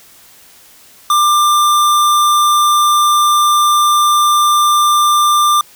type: tone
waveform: square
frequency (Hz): 1190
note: D6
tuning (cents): +22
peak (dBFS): -9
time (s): 1.1-5.61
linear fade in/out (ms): 2
effects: white hiss -43 dBFS RMS until 5.75 s